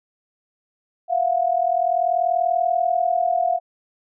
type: tone pair together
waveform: sine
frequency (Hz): 679.6 / 720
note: F5 / F#5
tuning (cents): -47 / -47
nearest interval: minor second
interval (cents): 100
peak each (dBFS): -20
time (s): 1.08-3.6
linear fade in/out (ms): 50
effects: none